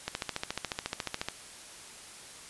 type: click train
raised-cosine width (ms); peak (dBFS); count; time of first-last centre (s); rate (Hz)
0.2; -14; 18; 0.08-1.286; 14.1
effects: white hiss -48 dBFS RMS until 2.49 s + resampled to 24000 Hz